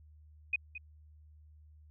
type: tone with echo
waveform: sine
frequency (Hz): 2500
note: D#7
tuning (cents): +8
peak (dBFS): -27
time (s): 0.53-0.56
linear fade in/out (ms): 5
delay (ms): 220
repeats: 1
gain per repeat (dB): -13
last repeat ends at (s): 0.78
effects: added 76 Hz sine -55 dBFS peak until 1.9 s